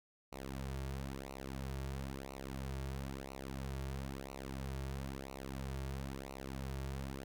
sawtooth tone with flanger, 67.2 Hz, C2, 47 cents sharp, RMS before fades -43 dBFS, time 0.32-7.24 s, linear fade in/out 5 ms, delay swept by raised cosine 0.59 to 3.99 ms, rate 1 Hz, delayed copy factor -0.85, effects none

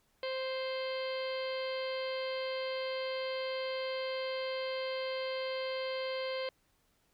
harmonic tone, 523.3 Hz, C5, in tune, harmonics 1 / 2 / 3 / 4 / 5 / 6 / 7 / 8 / 9, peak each -35 / -45 / -49 / -45 / -50 / -46 / -58 / -48 / -52 dBFS, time 0.23-6.49 s, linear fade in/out 2 ms, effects pink hiss -73 dBFS RMS until 7.13 s

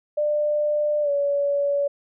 sine tone with pitch glide, 596 to 568.4 Hz, D5 to C#5, +25 to +43 cents, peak -19 dBFS, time 0.17-1.88 s, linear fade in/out 10 ms, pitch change -82 cents, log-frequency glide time 1.02-1.1 s, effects none

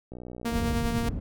click train, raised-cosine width 2 ms, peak -27 dBFS, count 38, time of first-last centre 0.12-0.726 s, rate 61.1 Hz
sawtooth tone with tremolo, 233.1 Hz, A#3, in tune, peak -22 dBFS, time 0.45-1.09 s, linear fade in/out 5 ms, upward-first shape triangle, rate 9.9 Hz, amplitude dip 40%
white low-pass noise, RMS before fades -30 dBFS, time 0.51-1.2 s, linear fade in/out 10 ms, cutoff 120 Hz, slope 12 dB/octave
effects none

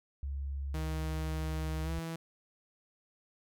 sine tone, 69.3 Hz, C#2, in tune, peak -34 dBFS, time 0.23-1.99 s, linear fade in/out 0 ms
sawtooth tone with pitch glide, 157.1 to 164.15 Hz, D#3 to E3, +17 to -7 cents, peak -33 dBFS, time 0.74-2.16 s, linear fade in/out 5 ms, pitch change +76 cents, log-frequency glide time 1.83-1.91 s
effects none

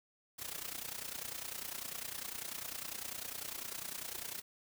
white noise with amplitude modulation, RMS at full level -40 dBFS, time 0.38-4.42 s, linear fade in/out 20 ms, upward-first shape sine, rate 30 Hz, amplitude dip 80%, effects none

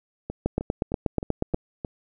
two click trains, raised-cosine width 2 ms, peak -17 / -9 dBFS, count 6 / 10, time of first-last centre 0.3-1.848 / 0.46-1.544 s, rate 3.23 / 8.3 Hz, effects none

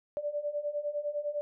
sine beating tone pair, 581 / 590.9 Hz, D5 / D5, -19 / +10 cents, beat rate 9.9 Hz, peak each -36 / -33 dBFS, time 0.17-1.41 s, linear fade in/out 0 ms, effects none

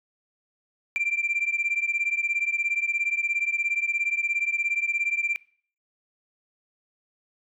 sine beating tone pair, 2355 / 2372 Hz, D7 / D7, +4 / +17 cents, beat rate 17 Hz, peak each -25 dBFS, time 0.96-5.36 s, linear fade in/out 0 ms, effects noise-tail reverb RT60 0.5 s tail -24 dB re dry + tanh soft clip ceiling -18 dBFS

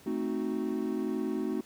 triangle chord, A diminished seventh, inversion none, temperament equal, 220 / 261.6 / 311.1 / 370 Hz, A3 / C4 / Eb4 / Gb4, 0 / 0 / 0 / 0 cents, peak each -33 dBFS, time 0.06-1.61 s, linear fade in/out 5 ms, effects pink hiss -56 dBFS RMS until 1.65 s + high-pass 80 Hz 12 dB/octave

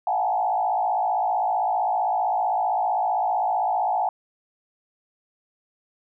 sine tone with frequency modulation, 790 Hz, G5, 13 cents sharp, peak -20 dBFS, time 0.07-4.09 s, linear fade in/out 2 ms, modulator 55.5 Hz, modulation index 1.8, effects none

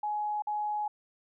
sine tone with dropouts, 840 Hz, G#5, 19 cents sharp, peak -29 dBFS, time 0.03-0.88 s, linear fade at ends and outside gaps 5 ms, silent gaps 0.422-0.47 s, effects none

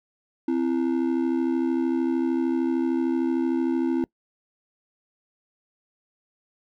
triangle ring-modulated tone, 297.2 Hz, D4, 21 cents sharp, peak -16 dBFS, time 0.48-4.04 s, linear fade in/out 0 ms, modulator 36.6 Hz, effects noise-tail reverb RT60 0.1 s tail -24 dB re dry

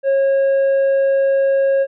sine tone with tanh clipping, 545 Hz, C#5, 29 cents flat, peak -13 dBFS, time 0.03-1.87 s, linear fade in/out 50 ms, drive 4 dB, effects none

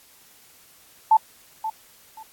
sine tone with echo, 880 Hz, A5, in tune, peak -11 dBFS, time 1.11-1.17 s, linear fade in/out 5 ms, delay 530 ms, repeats 2, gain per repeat -13 dB, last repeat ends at 2.23 s, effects white hiss -53 dBFS RMS until 2.32 s + AAC 64 kbps

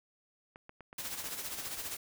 clicks, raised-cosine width 0.5 ms, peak -34 dBFS, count 8, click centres 0.559 / 0.694 / 0.807 / 0.929 / 1.243 / 1.287 / 1.587 / 1.627 s
white noise with tremolo, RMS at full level -38 dBFS, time 0.98-1.97 s, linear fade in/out 5 ms, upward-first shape sine, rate 15 Hz, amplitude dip 55%
effects none

